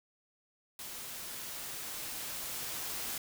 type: noise with level ramp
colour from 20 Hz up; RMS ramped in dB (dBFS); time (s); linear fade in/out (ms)
white; -44 to -38; 0.79-3.18; 2
effects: none